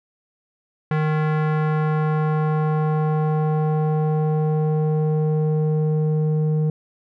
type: tone with low-pass filter sweep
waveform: square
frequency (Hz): 154.4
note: D#3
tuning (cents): -13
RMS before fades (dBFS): -20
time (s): 0.91-6.7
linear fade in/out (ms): 2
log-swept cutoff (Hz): 1800 to 350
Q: 1.4
effects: none